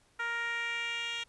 10% pulse tone with band-pass filter sweep, 467.8 Hz, A#4, 6 cents sharp, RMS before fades -35 dBFS, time 0.19-1.24 s, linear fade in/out 10 ms, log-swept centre 1500 to 3300 Hz, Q 2.3, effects pink hiss -67 dBFS RMS until 1.28 s + resampled to 24000 Hz

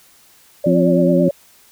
sine tone with vibrato, 569 Hz, C#5, 45 cents sharp, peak -16 dBFS, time 0.64-1.31 s, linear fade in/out 5 ms, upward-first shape triangle, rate 9.1 Hz, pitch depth 82 cents each way
harmonic tone, 87.31 Hz, F2, in tune, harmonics 2 / 3 / 4, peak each -15 / -17 / -18 dBFS, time 0.66-1.29 s, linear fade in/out 5 ms
effects white hiss -50 dBFS RMS until 1.71 s

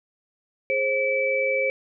sine tone cluster, 418.4 / 531 / 2305 Hz, G#4 / C5 / D7, +13 / +25 / -33 cents, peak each -31 / -23 / -24 dBFS, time 0.7-1.7 s, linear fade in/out 0 ms, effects none

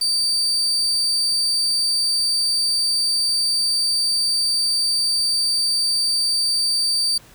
35% pulse tone, 4632 Hz, D8, 25 cents flat, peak -16 dBFS, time 0.01-7.18 s, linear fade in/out 5 ms, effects pink hiss -48 dBFS RMS until 7.34 s

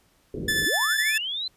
white low-pass noise, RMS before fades -33 dBFS, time 0.34-0.65 s, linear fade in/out 2 ms, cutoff 460 Hz, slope 48 dB/octave
sawtooth tone with tremolo, 1745 Hz, A6, 15 cents flat, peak -17 dBFS, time 0.48-1.18 s, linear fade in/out 5 ms, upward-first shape sine, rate 12 Hz, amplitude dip 30%
sine linear sweep, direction up, 253.5 to 4128 Hz, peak -27 dBFS, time 0.66-1.48 s, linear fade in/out 5 ms
effects pink hiss -63 dBFS RMS until 1.56 s + resampled to 32000 Hz

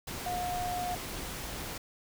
sine tone in noise, 717 Hz, F5, 45 cents sharp, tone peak -32 dBFS, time 0.26-0.95 s, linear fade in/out 5 ms, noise pink, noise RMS -39 dBFS, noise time 0.07-1.78 s, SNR +4 dB, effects none

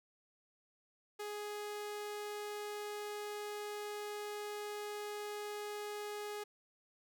sawtooth tone, 416.3 Hz, G#4, 4 cents sharp, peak -37 dBFS, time 1.19-6.44 s, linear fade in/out 10 ms, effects none

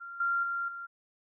sine tone with level steps, 1385 Hz, F6, 15 cents flat, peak -40 / -26 / -30 / -38 dBFS, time 0-0.87 s, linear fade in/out 20 ms, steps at 0.2 / 0.43 / 0.68 s, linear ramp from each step 5 ms, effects none

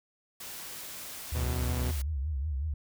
white noise, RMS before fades -42 dBFS, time 0.4-2.02 s, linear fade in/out 5 ms
sine tone with vibrato, 72.2 Hz, D2, 29 cents flat, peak -29 dBFS, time 1.32-2.74 s, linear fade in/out 5 ms, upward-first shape triangle, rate 5.4 Hz, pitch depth 210 cents each way
sawtooth chord, E suspended second, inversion none, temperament equal with one note detuned, 82.41 / 92.5 / 124.19 Hz, E2 / F#2 / B2, 0 / 0 / +10 cents, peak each -36 / -36 / -30 dBFS, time 1.34-1.92 s, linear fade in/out 20 ms
effects none

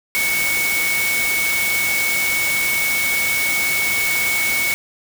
sine tone in noise, 2222 Hz, C#7, 4 cents sharp, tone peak -18 dBFS, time 0.15-4.74 s, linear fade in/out 0 ms, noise white, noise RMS -23 dBFS, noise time 0.15-4.74 s, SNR +2 dB, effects none

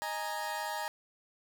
30% pulse chord, D# suspended fourth, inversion none, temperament equal, 622.3 / 830.6 / 932.3 Hz, D#5 / G#5 / A#5, 0 / 0 / 0 cents, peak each -39 / -36 / -35 dBFS, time 0.02-0.88 s, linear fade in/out 0 ms, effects 11-bit

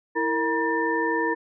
sine tone cluster, 328.3 / 460.2 / 956 / 1788 Hz, E4 / A#4 / A#5 / A6, -7 / -22 / +43 / +27 cents, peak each -27 dBFS, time 0.15-1.35 s, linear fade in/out 20 ms, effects none

